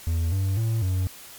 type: tone with pitch steps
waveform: triangle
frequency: 82.7 / 96.1 / 112.5 / 92.4 Hz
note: E2 / G2 / A2 / F#2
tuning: +6 / -34 / +39 / -2 cents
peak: -19 dBFS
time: 0.07-1.07 s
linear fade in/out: 0 ms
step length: 250 ms
effects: white hiss -44 dBFS RMS until 1.38 s + MP3 96 kbps